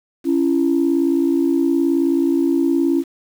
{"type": "tone pair together", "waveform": "sine", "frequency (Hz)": [277.2, 336.2], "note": ["C#4", "E4"], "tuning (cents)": [0, 34], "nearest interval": "minor third", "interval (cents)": 334, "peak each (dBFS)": -16, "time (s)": [0.24, 3.04], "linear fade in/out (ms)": 50, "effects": ["tanh soft clip ceiling -7 dBFS", "7-bit"]}